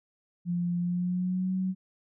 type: tone with pitch glide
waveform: sine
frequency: 174.61 to 187.14 Hz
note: F3 to F#3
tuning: 0 to +20 cents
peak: -26 dBFS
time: 0.45-1.75 s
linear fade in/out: 50 ms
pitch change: +120 cents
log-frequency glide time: 0.79-1.54 s
effects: none